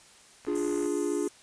click train, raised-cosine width 0.5 ms, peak -31 dBFS, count 26, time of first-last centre 0.45-0.859 s, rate 61.1 Hz
triangle chord, D diminished, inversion none, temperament equal, 293.7 / 349.2 / 415.3 Hz, D4 / F4 / Ab4, 0 / 0 / 0 cents, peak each -29 dBFS, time 0.47-1.28 s, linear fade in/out 5 ms
white high-pass noise, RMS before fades -40 dBFS, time 0.55-1.29 s, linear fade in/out 5 ms, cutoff 5800 Hz, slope 96 dB/octave
effects white hiss -55 dBFS RMS until 1.42 s + resampled to 22050 Hz

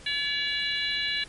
harmonic tone, 570 Hz, C#5, 48 cents sharp, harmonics 3 / 4 / 5 / 6 / 7, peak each -32 / -33 / -32 / -34 / -31 dBFS, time 0.06-1.24 s, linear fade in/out 5 ms, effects pink hiss -49 dBFS RMS until 1.28 s + MP3 48 kbps

